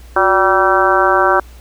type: harmonic tone with a mistuned harmonic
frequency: 192.6 Hz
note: G3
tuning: 30 cents flat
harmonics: 2 / 3 / 4 / 5 / 6 / 7 / 8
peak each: -17 / -17 / -17 / -17 / -17 / -17 / -17 dBFS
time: 0.16-1.4 s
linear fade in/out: 5 ms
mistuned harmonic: 2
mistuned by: -95 cents
effects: added 60 Hz sine -35 dBFS peak until 1.6 s + pink hiss -46 dBFS RMS until 1.6 s